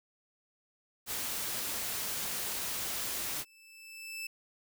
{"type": "noise", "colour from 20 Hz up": "white", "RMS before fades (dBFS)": -36, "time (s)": [1.06, 3.45], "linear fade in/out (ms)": 50}
{"type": "tone with exponential growth", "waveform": "sawtooth", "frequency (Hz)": 2637, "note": "E7", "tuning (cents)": 0, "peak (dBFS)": -33, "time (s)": [2.93, 4.27], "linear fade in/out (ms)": 5, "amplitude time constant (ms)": 290}
{"effects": []}